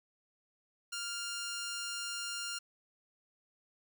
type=tone with amplitude modulation; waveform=10% pulse; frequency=1400 Hz; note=F6; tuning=4 cents sharp; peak=-28 dBFS; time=0.92-2.59 s; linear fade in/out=10 ms; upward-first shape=sine; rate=223 Hz; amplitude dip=25%; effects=none